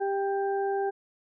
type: harmonic tone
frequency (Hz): 394.6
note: G4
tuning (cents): +11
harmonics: 1 / 2 / 4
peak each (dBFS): -27 / -30 / -41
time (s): 0-0.91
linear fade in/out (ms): 20
effects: none